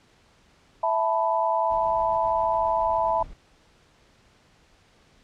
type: chord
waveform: sine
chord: E suspended fourth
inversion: none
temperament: just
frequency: 659.3 / 879 / 988.9 Hz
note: E5 / A5 / B5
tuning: 0 / -2 / +2 cents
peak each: -25 dBFS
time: 0.83-3.23 s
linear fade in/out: 5 ms
type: noise with tremolo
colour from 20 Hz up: brown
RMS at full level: -41 dBFS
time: 1.7-3.34 s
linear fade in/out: 10 ms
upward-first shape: triangle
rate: 7.4 Hz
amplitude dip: 50%
effects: pink hiss -59 dBFS RMS until 5.23 s + low-pass 6000 Hz 12 dB/octave